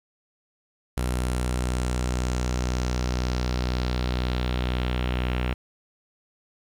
sawtooth tone with low-pass filter sweep, 62 Hz, B1, 7 cents sharp, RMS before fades -26 dBFS, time 0.97-5.54 s, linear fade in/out 5 ms, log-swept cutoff 11000 to 2700 Hz, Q 2.4, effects 8-bit

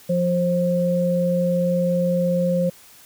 sine tone pair together, 175.75 / 530 Hz, F3 / C5, +11 / +22 cents, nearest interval octave + perfect fifth, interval 1911 cents, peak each -20 dBFS, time 0.09-2.7 s, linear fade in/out 10 ms, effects white hiss -48 dBFS RMS until 3.05 s

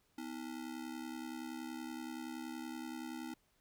square ring-modulated tone, 283.2 Hz, C#4, 37 cents sharp, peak -40 dBFS, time 0.18-3.34 s, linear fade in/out 0 ms, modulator 35.3 Hz, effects pink hiss -75 dBFS RMS until 3.6 s

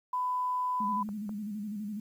sine tone, 1000 Hz, B5, 21 cents sharp, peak -28 dBFS, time 0.13-1.03 s, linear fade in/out 5 ms
sine tone with vibrato, 208.8 Hz, G#3, 10 cents sharp, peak -34 dBFS, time 0.8-2 s, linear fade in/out 5 ms, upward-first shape square, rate 12 Hz, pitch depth 61 cents each way
clicks, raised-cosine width 1 ms, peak -32 dBFS, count 2, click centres 1.09 / 1.293 s
effects 10-bit

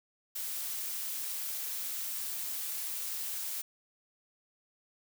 blue noise, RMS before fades -37 dBFS, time 0.35-3.62 s, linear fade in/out 10 ms, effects none

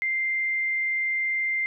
sine tone, 2093 Hz, C7, in tune, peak -23 dBFS, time 0.02-1.66 s, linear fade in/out 0 ms, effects none

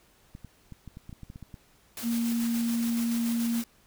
clicks, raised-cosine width 5 ms, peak -30 dBFS, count 12, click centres 0.351 / 0.447 / 0.723 / 0.877 / 0.971 / 1.094 / 1.128 / 1.233 / 1.301 / 1.359 / 1.427 / 1.542 s
white noise with tremolo, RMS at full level -38 dBFS, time 1.97-3.64 s, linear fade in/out 2 ms, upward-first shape square, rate 7 Hz, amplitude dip 30%
sine tone, 233.1 Hz, A#3, in tune, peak -25 dBFS, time 2.02-3.64 s, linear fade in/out 50 ms
effects pink hiss -62 dBFS RMS until 3.86 s

